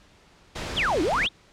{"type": "noise", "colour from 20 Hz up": "pink", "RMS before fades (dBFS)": -32, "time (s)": [0.55, 1.27], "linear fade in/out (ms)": 10}
{"type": "exponential two-way sweep", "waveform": "sine", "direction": "down then up", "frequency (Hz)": [3916, 287, 3916], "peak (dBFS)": -21, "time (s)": [0.76, 1.29], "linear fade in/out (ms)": 20, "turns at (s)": 1.02}
{"effects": ["pink hiss -56 dBFS RMS until 1.52 s", "low-pass 6000 Hz 12 dB/octave"]}